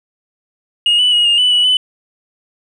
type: tone with pitch steps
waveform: sine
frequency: 2864 / 2975 / 2891 / 2830 / 2983 / 2943 / 3007 Hz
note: F7 / F#7 / F#7 / F7 / F#7 / F#7 / F#7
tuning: +43 / +9 / -41 / +22 / +13 / -10 / +27 cents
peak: -7 dBFS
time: 0.86-1.77 s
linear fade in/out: 2 ms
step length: 130 ms
effects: tanh soft clip ceiling -7 dBFS